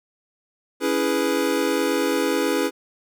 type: chord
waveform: square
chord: C# minor seventh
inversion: none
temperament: equal with one note detuned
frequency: 280.4 / 329.6 / 415.3 / 493.9 Hz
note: C#4 / E4 / G#4 / B4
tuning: +20 / 0 / 0 / 0 cents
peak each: -26 dBFS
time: 0.8-2.71 s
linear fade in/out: 50 ms
effects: none